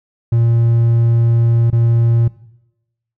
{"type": "tone with dropouts", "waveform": "triangle", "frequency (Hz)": 116.54, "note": "A#2", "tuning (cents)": 0, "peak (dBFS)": -8, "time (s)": [0.32, 2.28], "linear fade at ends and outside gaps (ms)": 5, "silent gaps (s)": [1.703, 1.727], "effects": ["noise-tail reverb RT60 0.9 s tail -19 dB re dry"]}